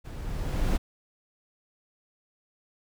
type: noise with level ramp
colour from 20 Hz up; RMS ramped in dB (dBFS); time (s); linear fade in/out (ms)
brown; -39 to -23; 0.04-0.78; 20
effects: none